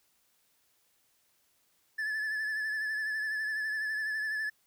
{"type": "tone with vibrato", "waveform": "triangle", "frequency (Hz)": 1734, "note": "A6", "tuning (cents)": -26, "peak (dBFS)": -29, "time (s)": [1.98, 4.5], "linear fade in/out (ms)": 10, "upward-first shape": "sine", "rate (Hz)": 12, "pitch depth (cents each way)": 38, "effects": ["white hiss -71 dBFS RMS until 4.66 s"]}